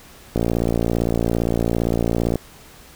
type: click train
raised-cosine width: 2 ms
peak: -6 dBFS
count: 116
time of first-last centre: 0.36-2.357 s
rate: 57.6 Hz
effects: pink hiss -45 dBFS RMS until 2.95 s